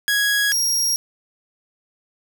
sawtooth tone pair in turn, 1661.2 / 5610 Hz, G#6 / F8, 0 / +7 cents, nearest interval octave + major sixth, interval 2107 cents, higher second, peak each -13 / -15 dBFS, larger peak first, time 0.08-0.52 / 0.52-0.96 s, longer neither, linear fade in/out 0 ms, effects 9-bit

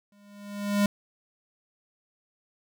square tone with exponential growth, 203.6 Hz, G#3, 34 cents flat, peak -19 dBFS, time 0.12-0.86 s, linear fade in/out 2 ms, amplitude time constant 160 ms, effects none

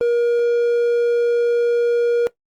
triangle tone, 474.7 Hz, A#4, 31 cents sharp, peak -12 dBFS, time 0.01-2.27 s, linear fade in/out 0 ms, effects noise-tail reverb RT60 0.1 s tail -17 dB re dry + Opus 24 kbps

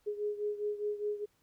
sine beating tone pair, 415.3 / 420.2 Hz, G#4 / G#4, 0 / +20 cents, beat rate 4.9 Hz, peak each -34 / -38 dBFS, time 0.06-1.26 s, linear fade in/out 20 ms, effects pink hiss -73 dBFS RMS until 1.42 s

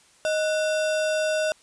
sine tone with sample-and-hold, 622.3 Hz, D#5, in tune, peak -21 dBFS, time 0.25-1.52 s, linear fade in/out 0 ms, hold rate 2100 Hz, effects white hiss -57 dBFS RMS until 1.62 s + resampled to 22050 Hz

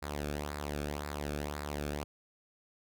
sawtooth tone with flanger, 73.42 Hz, D2, in tune, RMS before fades -38 dBFS, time 0.02-2.04 s, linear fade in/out 10 ms, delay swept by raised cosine 0.32 to 1.03 ms, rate 1.9 Hz, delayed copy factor -0.65, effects none

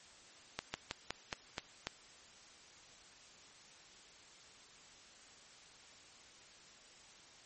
slowing click train, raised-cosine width 0.2 ms, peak -19 dBFS, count 7, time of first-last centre 0.59-1.87 s, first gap 150 ms, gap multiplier 1.14, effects white hiss -59 dBFS RMS until 7.45 s + MP3 32 kbps

